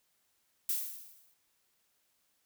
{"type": "noise with exponential decay", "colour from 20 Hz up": "violet", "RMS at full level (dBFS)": -30, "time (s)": [0.69, 1.34], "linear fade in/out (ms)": 2, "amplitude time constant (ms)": 140, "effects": ["white hiss -75 dBFS RMS until 2.45 s"]}